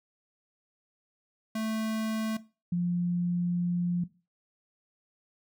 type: tone pair in turn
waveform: square / sine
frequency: 220 / 175.37 Hz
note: A3 / F3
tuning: 0 / +7 cents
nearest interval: major third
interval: 393 cents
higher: first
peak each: -30 / -25 dBFS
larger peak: second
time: 1.55-2.37 / 2.72-4.04 s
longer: second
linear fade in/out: 5 ms
effects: noise-tail reverb RT60 0.3 s tail -17 dB re dry